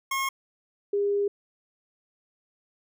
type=tone pair in turn; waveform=25% pulse / sine; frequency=1081 / 404.9 Hz; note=C#6 / G#4; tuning=-44 / -44 cents; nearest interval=octave + perfect fourth; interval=1700 cents; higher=first; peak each=-22 dBFS; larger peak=neither; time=0.11-0.29 / 0.93-1.28 s; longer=second; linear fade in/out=5 ms; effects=none